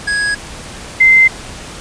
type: tone pair in turn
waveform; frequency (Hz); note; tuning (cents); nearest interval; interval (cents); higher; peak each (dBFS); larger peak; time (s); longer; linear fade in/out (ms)
square / sine; 1661.2 / 2076; G#6 / C7; 0 / -14; major third; 386; second; -14 / -4; second; 0.07-0.35 / 1-1.28; neither; 10
effects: pink hiss -30 dBFS RMS until 1.8 s + resampled to 22050 Hz